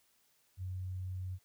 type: tone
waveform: sine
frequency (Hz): 92.5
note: F#2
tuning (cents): 0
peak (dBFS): -37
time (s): 0.57-1.39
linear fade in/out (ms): 50
effects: white hiss -72 dBFS RMS until 1.44 s